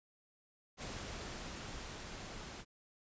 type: noise with level ramp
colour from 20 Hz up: pink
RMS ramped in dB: -44 to -48 dBFS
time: 0.77-2.65 s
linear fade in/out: 50 ms
effects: resampled to 16000 Hz